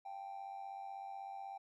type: tone with amplitude modulation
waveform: triangle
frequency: 784 Hz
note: G5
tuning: in tune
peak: -38 dBFS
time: 0.05-1.58 s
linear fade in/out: 10 ms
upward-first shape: sine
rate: 96.1 Hz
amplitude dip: 75%
effects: tanh soft clip ceiling -38 dBFS